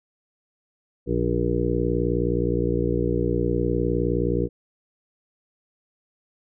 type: harmonic tone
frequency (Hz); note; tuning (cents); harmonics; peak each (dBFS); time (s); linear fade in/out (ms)
59.5; A#1; +36; 1 / 2 / 3 / 5 / 6 / 7 / 8; -28 / -28 / -28 / -28 / -28 / -28 / -28; 1.06-4.49; 50
effects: none